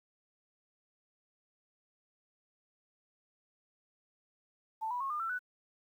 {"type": "tone with pitch steps", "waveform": "sine", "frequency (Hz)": [884, 980.9, 1088.3, 1207.6, 1339.9, 1486.7], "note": ["A5", "B5", "C#6", "D6", "E6", "F#6"], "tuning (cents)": [8, -12, -32, 48, 28, 8], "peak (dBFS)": -33, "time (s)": [4.81, 5.392], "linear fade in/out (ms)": 20, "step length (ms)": 97, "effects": ["11-bit"]}